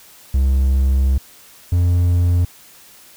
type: tone pair in turn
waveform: triangle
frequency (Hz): 66.6 / 87.78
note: C2 / F2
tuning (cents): +31 / +9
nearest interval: perfect fourth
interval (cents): 478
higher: second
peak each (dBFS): -10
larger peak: neither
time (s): 0.34-1.18 / 1.72-2.45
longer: first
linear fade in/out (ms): 5
effects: white hiss -45 dBFS RMS until 3.16 s